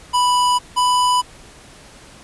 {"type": "tone pair in turn", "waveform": "square", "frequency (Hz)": [987.8, 993.1], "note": ["B5", "B5"], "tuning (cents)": [0, 9], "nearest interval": "unison", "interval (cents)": 9, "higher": "second", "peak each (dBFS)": -14, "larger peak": "neither", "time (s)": [[0.13, 0.59], [0.76, 1.22]], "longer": "neither", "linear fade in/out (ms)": 20, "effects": ["pink hiss -43 dBFS RMS until 2.23 s", "resampled to 24000 Hz"]}